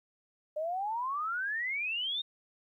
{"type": "exponential sweep", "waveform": "sine", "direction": "up", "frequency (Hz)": [596, 3729], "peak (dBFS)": -31, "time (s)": [0.56, 2.22], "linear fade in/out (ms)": 10, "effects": ["12-bit"]}